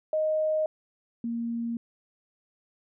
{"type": "tone pair in turn", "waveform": "sine", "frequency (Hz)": [622.3, 233.1], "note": ["D#5", "A#3"], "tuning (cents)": [0, 0], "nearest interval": "octave + perfect fourth", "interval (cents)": 1700, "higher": "first", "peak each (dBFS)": [-23, -28], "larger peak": "first", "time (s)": [[0.13, 0.66], [1.24, 1.77]], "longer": "neither", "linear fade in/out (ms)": 2, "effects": []}